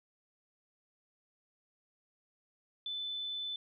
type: tone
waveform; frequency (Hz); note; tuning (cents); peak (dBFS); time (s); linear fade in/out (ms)
sine; 3511; A7; -4; -36; 2.86-3.56; 2
effects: none